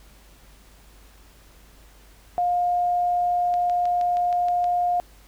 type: tone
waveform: sine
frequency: 709 Hz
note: F5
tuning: 26 cents sharp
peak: -19 dBFS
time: 2.38-5 s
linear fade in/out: 0 ms
type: click train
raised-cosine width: 0.2 ms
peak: -23 dBFS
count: 8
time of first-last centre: 3.54-4.642 s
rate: 6.35 Hz
effects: added 50 Hz sine -50 dBFS peak until 5.27 s + pink hiss -54 dBFS RMS until 5.27 s